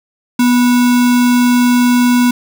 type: tone with sample-and-hold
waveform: sine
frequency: 244.9 Hz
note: B3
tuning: 14 cents flat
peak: -7 dBFS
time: 0.39-2.31 s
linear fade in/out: 5 ms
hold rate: 1225 Hz
effects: none